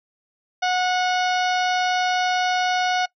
harmonic tone, 731 Hz, F#5, 21 cents flat, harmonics 1 / 2 / 3 / 4 / 5 / 6 / 7 / 8, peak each -20 / -26 / -30 / -32 / -34 / -36 / -37 / -38 dBFS, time 0.62-3.06 s, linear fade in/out 10 ms, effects noise-tail reverb RT60 0.1 s tail -21 dB re dry

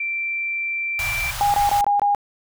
sine tone, 2349 Hz, D7, in tune, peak -22 dBFS, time 0-1.31 s, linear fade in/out 5 ms
pink band-stop noise, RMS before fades -29 dBFS, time 0.99-1.81 s, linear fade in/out 0 ms, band 140 to 640 Hz, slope 48 dB/octave
sine tone bursts, 815 Hz, G#5, 33 cents flat, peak -15 dBFS, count 5, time 1.41-2.148 s, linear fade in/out 0 ms, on 130 ms, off 22 ms
effects none

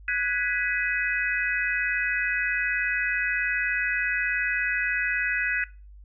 sine chord, G# minor seventh, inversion third, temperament equal with one note detuned, 1480 / 1661.2 / 1975.5 / 2528 Hz, F#6 / G#6 / B6 / D#7, 0 / 0 / 0 / +27 cents, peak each -29 dBFS, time 0.08-5.64 s, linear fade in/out 2 ms, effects noise-tail reverb RT60 0.3 s tail -20 dB re dry + added 50 Hz sine -44 dBFS peak until 6.04 s

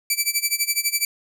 10% pulse tone with tremolo, 2320 Hz, D7, 22 cents flat, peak -8 dBFS, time 0.1-1.05 s, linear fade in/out 2 ms, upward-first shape sine, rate 12 Hz, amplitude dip 90%, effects none

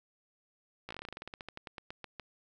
slowing click train, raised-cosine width 0.3 ms, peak -26 dBFS, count 22, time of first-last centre 0.89-2.197 s, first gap 16 ms, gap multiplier 1.12, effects none

